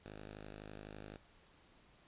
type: tone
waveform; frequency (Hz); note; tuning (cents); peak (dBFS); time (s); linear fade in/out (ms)
5% pulse; 51.91; G#1; 0; -38; 0.06-1.17; 0
effects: pink hiss -66 dBFS RMS until 2.07 s + resampled to 8000 Hz